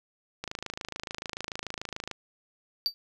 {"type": "click train", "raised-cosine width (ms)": 0.2, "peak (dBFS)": -17, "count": 46, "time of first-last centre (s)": [0.44, 2.113], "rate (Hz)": 26.9}
{"type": "tone with exponential decay", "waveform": "triangle", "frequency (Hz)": 4634, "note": "D8", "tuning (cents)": -24, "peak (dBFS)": -19, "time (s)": [2.86, 2.94], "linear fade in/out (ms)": 0, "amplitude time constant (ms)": 17}
{"effects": []}